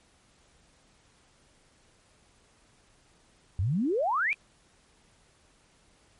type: exponential sweep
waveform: sine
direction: up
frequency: 83 to 2493 Hz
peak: -24 dBFS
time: 3.59-4.33 s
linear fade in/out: 0 ms
effects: pink hiss -63 dBFS RMS until 6.19 s + MP3 48 kbps